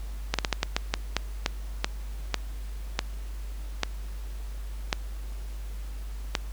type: slowing click train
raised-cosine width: 0.2 ms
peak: -6 dBFS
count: 15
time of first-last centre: 0.34-6.352 s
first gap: 47 ms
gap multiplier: 1.3
effects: added 50 Hz sine -33 dBFS peak until 6.52 s + pink hiss -51 dBFS RMS until 6.52 s